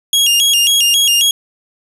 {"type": "tone with vibrato", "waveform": "sawtooth", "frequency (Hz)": 3051, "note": "G7", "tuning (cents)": -48, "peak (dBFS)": -6, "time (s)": [0.13, 1.31], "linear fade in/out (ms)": 2, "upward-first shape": "square", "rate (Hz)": 3.7, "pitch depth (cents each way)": 140, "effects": ["resampled to 32000 Hz", "7-bit"]}